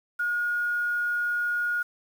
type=tone with quantisation; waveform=sine; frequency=1437 Hz; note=F6; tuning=49 cents sharp; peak=-24 dBFS; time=0.19-1.83 s; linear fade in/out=10 ms; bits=8; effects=none